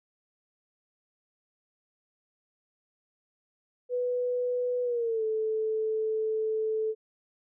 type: tone with pitch glide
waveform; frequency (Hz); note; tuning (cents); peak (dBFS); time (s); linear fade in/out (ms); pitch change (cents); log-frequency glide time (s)
sine; 493.9 to 437.5; B4 to A4; 0 to -10; -26; 3.89-6.95; 50; -210; 4.83-5.24
effects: none